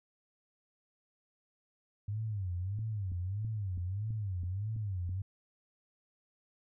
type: tone with vibrato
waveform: sine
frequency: 98.9 Hz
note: G2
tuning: 16 cents sharp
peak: -33 dBFS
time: 2.08-5.22 s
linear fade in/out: 5 ms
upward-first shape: sine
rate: 1.6 Hz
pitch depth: 200 cents each way
type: click train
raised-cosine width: 5 ms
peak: -33 dBFS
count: 8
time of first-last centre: 2.79-5.093 s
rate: 3.04 Hz
effects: none